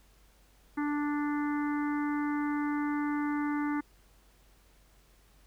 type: harmonic tone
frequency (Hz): 293.7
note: D4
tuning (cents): 0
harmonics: 1 / 3 / 4 / 5 / 6 / 7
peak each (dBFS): -29 / -39 / -41 / -43 / -45 / -46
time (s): 0.77-3.81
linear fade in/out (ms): 10
effects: added 48 Hz sine -61 dBFS peak until 5.46 s + pink hiss -65 dBFS RMS until 5.46 s